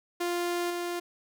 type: tone with level steps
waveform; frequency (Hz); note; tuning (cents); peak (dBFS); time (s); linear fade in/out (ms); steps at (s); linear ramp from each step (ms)
sawtooth; 349.2; F4; 0; -24 / -27; 0.2-1; 10; 0.7; 5
effects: none